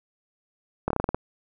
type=slowing click train; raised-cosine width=1 ms; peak=-10 dBFS; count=8; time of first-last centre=0.88-1.146 s; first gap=24 ms; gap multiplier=1.15; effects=none